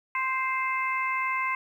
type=harmonic tone; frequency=523.3 Hz; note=C5; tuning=in tune; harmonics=2 / 3 / 4 / 5; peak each=-28 / -39 / -29 / -36 dBFS; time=0.15-1.55 s; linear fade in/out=2 ms; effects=10-bit